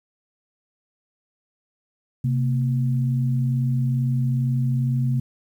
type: tone pair together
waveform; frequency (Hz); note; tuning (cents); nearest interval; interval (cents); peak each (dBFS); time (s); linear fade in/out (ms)
sine; 130.82 / 233.1; C3 / A#3; 0 / 0; minor seventh; 1000; -19 / -28; 2.24-5.2; 5
effects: 9-bit